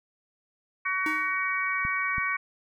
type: harmonic tone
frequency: 376.4 Hz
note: F#4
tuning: 30 cents sharp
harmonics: 3 / 4 / 5 / 6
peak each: -31 / -33 / -32 / -29 dBFS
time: 0.85-2.37 s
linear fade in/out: 10 ms
type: tone with exponential decay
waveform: square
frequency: 311.1 Hz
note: D#4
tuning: in tune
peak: -29 dBFS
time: 1.06-1.42 s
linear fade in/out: 2 ms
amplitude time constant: 78 ms
type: clicks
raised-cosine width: 5 ms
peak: -24 dBFS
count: 2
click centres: 1.851 / 2.182 s
effects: none